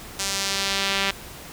sawtooth tone with band-pass filter sweep, 196 Hz, G3, in tune, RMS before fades -25 dBFS, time 0.19-1.11 s, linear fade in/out 5 ms, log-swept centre 6600 to 2900 Hz, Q 1.2, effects pink hiss -40 dBFS RMS until 1.52 s

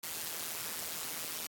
white noise with amplitude modulation, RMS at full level -36 dBFS, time 0.03-1.47 s, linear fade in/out 5 ms, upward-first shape sine, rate 162 Hz, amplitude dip 80%, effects high-pass 100 Hz 12 dB/octave + AAC 64 kbps

